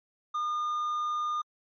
triangle tone, 1215 Hz, D#6, 42 cents flat, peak -26 dBFS, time 0.34-1.42 s, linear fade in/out 10 ms, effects MP3 32 kbps

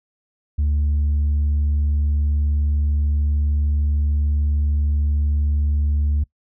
sine tone with tanh clipping, 73.42 Hz, D2, in tune, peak -17 dBFS, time 0.58-6.24 s, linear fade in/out 10 ms, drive 2 dB, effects noise-tail reverb RT60 0.1 s tail -22 dB re dry

